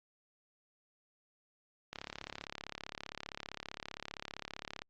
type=click train; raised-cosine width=0.2 ms; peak=-23 dBFS; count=103; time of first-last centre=1.93-4.82 s; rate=35.3 Hz; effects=low-pass 5000 Hz 12 dB/octave + Opus 48 kbps